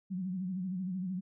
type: tone with vibrato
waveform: sine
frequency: 185 Hz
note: F#3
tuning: in tune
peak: -33 dBFS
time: 0.1-1.21 s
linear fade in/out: 20 ms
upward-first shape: sine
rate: 13 Hz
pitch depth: 81 cents each way
effects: none